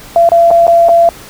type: tone with dropouts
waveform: sine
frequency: 679 Hz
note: F5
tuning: 49 cents flat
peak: -3 dBFS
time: 0.16-1.09 s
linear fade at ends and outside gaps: 1 ms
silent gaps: 0.29-0.318 / 0.506-0.512 / 0.669-0.679 / 0.886-0.891 s
effects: pink hiss -33 dBFS RMS until 1.29 s